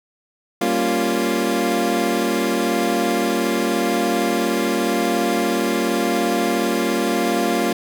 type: chord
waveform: 25% pulse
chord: G half-diminished seventh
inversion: none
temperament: equal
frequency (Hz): 196 / 233.1 / 277.2 / 349.2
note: G3 / Bb3 / Db4 / F4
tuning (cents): 0 / 0 / 0 / 0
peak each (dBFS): -22 / -19 / -21 / -18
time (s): 0.61-7.73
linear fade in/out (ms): 5
effects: none